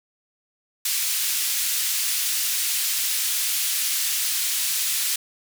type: band-pass noise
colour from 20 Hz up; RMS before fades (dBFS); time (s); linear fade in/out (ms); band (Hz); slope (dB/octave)
white; -24; 0.85-5.16; 5; 2400 to 16000; 12
effects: none